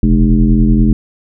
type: tone with frequency modulation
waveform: sine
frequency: 130.81 Hz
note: C3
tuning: in tune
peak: -6 dBFS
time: 0.03-0.93 s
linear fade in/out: 2 ms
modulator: 83.8 Hz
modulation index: 1.8
effects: none